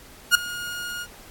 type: tone with ADSR envelope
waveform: sawtooth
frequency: 1431 Hz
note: F6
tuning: 42 cents sharp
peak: -6 dBFS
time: 0.31-1.07 s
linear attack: 40 ms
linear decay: 4 ms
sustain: -20 dB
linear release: 52 ms
effects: pink hiss -47 dBFS RMS until 1.3 s + AAC 64 kbps